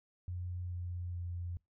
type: tone with pitch steps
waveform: sine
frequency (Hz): 89.3 / 88.38 / 87.46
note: F2 / F2 / F2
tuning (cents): +39 / +21 / +3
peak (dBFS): -37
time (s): 0.28-1.57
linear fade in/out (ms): 0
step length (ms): 430
effects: noise-tail reverb RT60 0.2 s tail -25 dB re dry